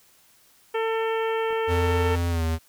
harmonic tone, 448.2 Hz, A4, 32 cents sharp, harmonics 1 / 2 / 3 / 4 / 5 / 6 / 7, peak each -24 / -30 / -34 / -36 / -38 / -40 / -41 dBFS, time 0.74-2.16 s, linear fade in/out 10 ms
clicks, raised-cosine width 1 ms, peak -30 dBFS, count 2, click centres 1.507 / 1.528 s
square tone with pitch glide, 86 to 81.17 Hz, F2 to E2, -26 to -26 cents, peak -23 dBFS, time 1.67-2.59 s, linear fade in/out 50 ms, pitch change -100 cents, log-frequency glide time 2.29-2.44 s
effects white hiss -58 dBFS RMS until 2.68 s

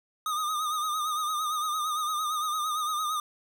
square tone with vibrato, 1232 Hz, D#6, 17 cents flat, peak -28 dBFS, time 0.26-3.2 s, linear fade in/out 2 ms, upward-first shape sine, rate 8.8 Hz, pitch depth 58 cents each way, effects none

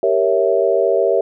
sine chord, G diminished seventh, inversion none, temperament equal, 392 / 466.2 / 554.4 / 659.3 Hz, G4 / Bb4 / Db5 / Fb5, 0 / 0 / 0 / 0 cents, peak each -18 dBFS, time 0.03-1.21 s, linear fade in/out 2 ms, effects none

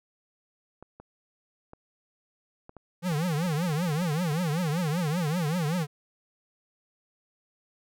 clicks, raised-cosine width 1 ms, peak -31 dBFS, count 11, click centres 0.826 / 1 / 1.734 / 2.694 / 2.767 / 3.119 / 3.464 / 3.693 / 3.891 / 4.018 / 4.324 s
square tone with vibrato, 163.6 Hz, E3, 13 cents flat, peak -26 dBFS, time 3.02-5.87 s, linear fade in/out 50 ms, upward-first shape triangle, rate 5.2 Hz, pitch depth 250 cents each way
effects none

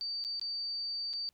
sine tone with dropouts, 4615 Hz, D8, 31 cents flat, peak -34 dBFS, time 0.01-1.29 s, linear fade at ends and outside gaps 0 ms, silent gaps 0.24-0.248 / 0.396-0.414 / 1.131-1.136 s, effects pink hiss -75 dBFS RMS until 1.33 s

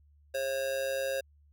square tone with amplitude modulation, 540 Hz, C#5, 45 cents flat, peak -28 dBFS, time 0.34-1.21 s, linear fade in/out 10 ms, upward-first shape sine, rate 132 Hz, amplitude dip 60%, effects added 73 Hz sine -59 dBFS peak until 1.52 s

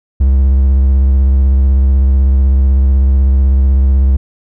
triangle tone with vibrato, 66.8 Hz, C2, 36 cents sharp, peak -4 dBFS, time 0.2-4.17 s, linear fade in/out 10 ms, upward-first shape sine, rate 16 Hz, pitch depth 50 cents each way, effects none

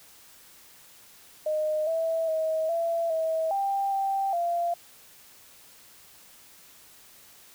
sine tone with pitch steps, 616 / 653 / 636 / 671 / 644 / 790 / 783 / 689 Hz, D#5 / E5 / D#5 / E5 / E5 / G5 / G5 / F5, -17 / -17 / +38 / +31 / -41 / +13 / -2 / -24 cents, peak -24 dBFS, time 1.46-4.74 s, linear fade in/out 5 ms, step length 410 ms, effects white hiss -53 dBFS RMS until 7.54 s

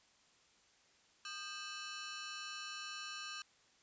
15% pulse ring-modulated tone, 1401 Hz, F6, 5 cents sharp, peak -34 dBFS, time 1.25-3.42 s, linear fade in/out 2 ms, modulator 179 Hz, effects white hiss -69 dBFS RMS until 3.82 s + resampled to 16000 Hz

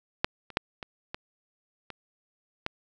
clicks, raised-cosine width 0.3 ms, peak -6 / -28 / -7 / -21 / -18 / -23 / -13 dBFS, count 7, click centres 0.245 / 0.503 / 0.571 / 0.828 / 1.145 / 1.903 / 2.664 s, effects none

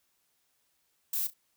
violet noise with echo, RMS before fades -31 dBFS, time 1.13-1.27 s, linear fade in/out 5 ms, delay 34 ms, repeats 2, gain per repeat -14 dB, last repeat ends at 1.338 s, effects white hiss -74 dBFS RMS until 1.56 s

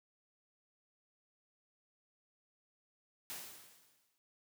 white noise with exponential decay, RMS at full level -43 dBFS, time 3.3-4.18 s, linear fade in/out 0 ms, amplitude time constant 190 ms, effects high-pass 100 Hz 12 dB/octave

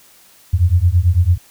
sine beating tone pair, 83.8 / 92.8 Hz, E2 / F#2, +29 / +6 cents, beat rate 9 Hz, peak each -13 dBFS, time 0.53-1.38 s, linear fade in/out 10 ms, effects white hiss -48 dBFS RMS until 1.5 s

